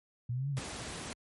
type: exponential two-way sweep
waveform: sine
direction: up then down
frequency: 117.2 to 144.5 to 126 Hz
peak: -31 dBFS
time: 0.29-0.59 s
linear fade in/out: 5 ms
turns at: 0.5 s
type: noise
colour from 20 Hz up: pink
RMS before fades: -41 dBFS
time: 0.57-1.13 s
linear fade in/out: 0 ms
effects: high-pass 60 Hz 12 dB/octave + MP3 48 kbps